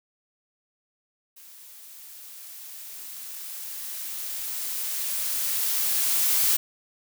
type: noise with level ramp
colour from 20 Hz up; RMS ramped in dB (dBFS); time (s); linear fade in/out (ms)
blue; -48 to -21; 1.36-6.57; 10
effects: none